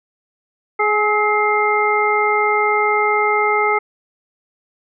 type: harmonic tone with a mistuned harmonic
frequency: 420 Hz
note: G#4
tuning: 19 cents sharp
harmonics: 1 / 2 / 3 / 5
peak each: -19 / -19 / -19 / -19 dBFS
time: 0.79-3.79 s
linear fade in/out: 10 ms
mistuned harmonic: 3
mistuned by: +33 cents
effects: none